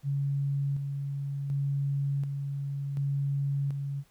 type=tone with tremolo; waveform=sine; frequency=140 Hz; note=C#3; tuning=18 cents sharp; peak=-26 dBFS; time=0.03-4.04 s; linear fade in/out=50 ms; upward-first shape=square; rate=0.68 Hz; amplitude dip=40%; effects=pink hiss -65 dBFS RMS until 4.1 s